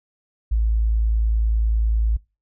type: tone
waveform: sine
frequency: 55 Hz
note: A1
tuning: in tune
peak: -16 dBFS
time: 0.51-2.17 s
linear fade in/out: 10 ms
effects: noise-tail reverb RT60 0.3 s tail -25 dB re dry